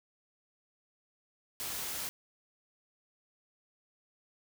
white noise, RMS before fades -38 dBFS, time 1.6-2.09 s, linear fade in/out 0 ms, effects none

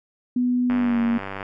sine tone with pitch glide, 247.4 to 233.5 Hz, B3 to A#3, +3 to +3 cents, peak -18 dBFS, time 0.36-1.18 s, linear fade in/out 5 ms, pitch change -100 cents, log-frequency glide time 0.77-1 s
click train, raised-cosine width 0.5 ms, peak -16 dBFS, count 72, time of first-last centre 0.7-1.428 s, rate 97.5 Hz
effects none

